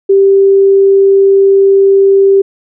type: tone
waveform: sine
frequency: 392 Hz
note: G4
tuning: in tune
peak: -3 dBFS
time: 0.09-2.42 s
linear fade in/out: 10 ms
effects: none